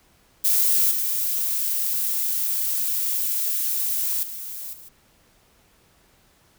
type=noise with level steps; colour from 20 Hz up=violet; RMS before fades=-19 / -24 / -34 / -44 dBFS; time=0.44-4.89 s; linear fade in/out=10 ms; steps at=0.91 / 4.23 / 4.73 s; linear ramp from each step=2 ms; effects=pink hiss -59 dBFS RMS until 6.58 s